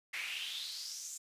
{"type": "noise with high-pass filter sweep", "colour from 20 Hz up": "brown", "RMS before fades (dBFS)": -42, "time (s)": [0.13, 1.18], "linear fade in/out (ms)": 10, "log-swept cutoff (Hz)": [2100, 7400], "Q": 5.2, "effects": ["resampled to 32000 Hz"]}